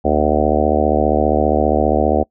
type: harmonic tone with a mistuned harmonic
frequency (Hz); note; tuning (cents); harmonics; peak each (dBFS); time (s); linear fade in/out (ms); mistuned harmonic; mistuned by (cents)
75; D2; +37; 1 / 3 / 4 / 5 / 6 / 7 / 8 / 9 / 10; -21 / -21 / -21 / -21 / -21 / -21 / -21 / -21 / -21; 0.04-2.24; 20; 1; +16
effects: noise-tail reverb RT60 0.1 s tail -24 dB re dry

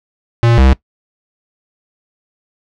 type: tone pair in turn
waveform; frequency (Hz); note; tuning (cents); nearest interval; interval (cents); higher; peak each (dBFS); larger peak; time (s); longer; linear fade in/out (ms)
square; 117.3 / 65.83; A#2 / C2; +11 / +11; minor seventh; 1000; first; -8 / -6; second; 0.43-0.58 / 0.58-0.73; neither; 0
effects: noise-tail reverb RT60 0.1 s tail -20 dB re dry + low-pass 4000 Hz 12 dB/octave

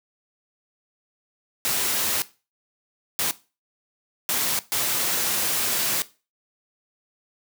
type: noise bursts at uneven times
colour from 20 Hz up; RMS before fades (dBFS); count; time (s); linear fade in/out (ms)
white; -24; 4; 1.65-2.22 / 3.19-3.31 / 4.29-4.59 / 4.72-6.02; 0
effects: noise-tail reverb RT60 0.3 s tail -17 dB re dry + high-pass 100 Hz 12 dB/octave

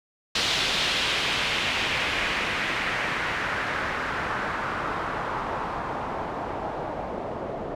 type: noise with low-pass filter sweep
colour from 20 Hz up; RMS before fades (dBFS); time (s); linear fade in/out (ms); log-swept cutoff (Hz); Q
white; -28; 0.35-7.75; 5; 3900 to 610; 1.7
effects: none

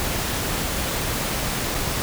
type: noise with dropouts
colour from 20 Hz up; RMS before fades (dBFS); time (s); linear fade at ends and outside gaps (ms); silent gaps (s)
pink; -25; 0-2.02; 0; 1.745-1.749
effects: none

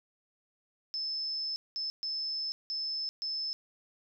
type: tone bursts at uneven times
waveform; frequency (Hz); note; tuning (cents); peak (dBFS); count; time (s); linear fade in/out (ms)
sine; 5250; E8; -8; -32; 5; 0.94-1.56 / 1.76-1.9 / 2.03-2.52 / 2.7-3.09 / 3.22-3.53; 0
effects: none

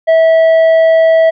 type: tone with tanh clipping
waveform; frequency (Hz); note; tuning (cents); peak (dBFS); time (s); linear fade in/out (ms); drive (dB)
sine; 650; E5; -24; -6; 0.07-1.31; 20; 6
effects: none

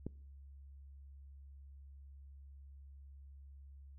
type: click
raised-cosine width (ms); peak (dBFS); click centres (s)
3; -27; 0.066
effects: noise-tail reverb RT60 0.6 s tail -24 dB re dry + added 69 Hz sine -52 dBFS peak until 3.98 s

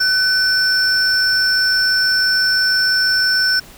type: tone pair together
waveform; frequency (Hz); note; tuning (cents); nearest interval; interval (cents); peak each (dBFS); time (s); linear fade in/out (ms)
triangle; 1509 / 5377; F#6 / E8; +34 / +33; octave + minor seventh; 2199; -13; 0-3.6; 10
effects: tanh soft clip ceiling -7 dBFS + pink hiss -41 dBFS RMS until 3.77 s

